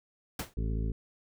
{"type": "noise with exponential decay", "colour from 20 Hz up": "pink", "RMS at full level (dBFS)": -31, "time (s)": [0.39, 0.54], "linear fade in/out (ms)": 5, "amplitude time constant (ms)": 32}
{"type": "harmonic tone", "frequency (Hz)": 54.7, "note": "A1", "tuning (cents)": -9, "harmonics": [1, 2, 3, 4, 5, 7, 8], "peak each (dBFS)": [-30, -36, -40, -42, -44, -47, -48], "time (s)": [0.57, 0.92], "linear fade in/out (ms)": 5}
{"effects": []}